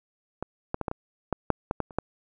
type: clicks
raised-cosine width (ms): 1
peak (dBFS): -17 / -13 / -15 / -14 / -17 / -11 / -6 / -12 / -13 / -30 / -11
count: 11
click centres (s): 0.426 / 0.744 / 0.813 / 0.882 / 0.914 / 1.327 / 1.503 / 1.711 / 1.803 / 1.908 / 1.986
effects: none